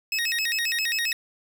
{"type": "tone with vibrato", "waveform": "25% pulse", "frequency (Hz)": 2200, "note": "C#7", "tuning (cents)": -14, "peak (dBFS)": -20, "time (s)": [0.12, 1.13], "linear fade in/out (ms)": 2, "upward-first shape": "square", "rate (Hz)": 7.5, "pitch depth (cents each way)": 280, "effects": []}